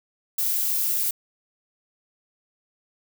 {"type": "noise", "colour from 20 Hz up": "violet", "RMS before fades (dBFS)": -24, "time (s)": [0.38, 1.11], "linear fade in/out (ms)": 5, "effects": []}